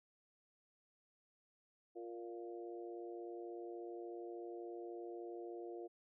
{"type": "harmonic tone with a mistuned harmonic", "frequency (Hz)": 116.54, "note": "A#2", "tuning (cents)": 0, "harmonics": [3, 4, 5, 6], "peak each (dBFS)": [-47, -51, -59, -55], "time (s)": [1.95, 5.88], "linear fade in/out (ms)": 20, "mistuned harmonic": 5, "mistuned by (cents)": 20, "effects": []}